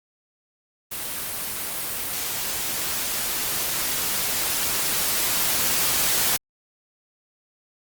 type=noise with level ramp; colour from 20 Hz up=white; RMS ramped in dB=-30 to -21 dBFS; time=0.91-6.37 s; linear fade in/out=10 ms; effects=Opus 32 kbps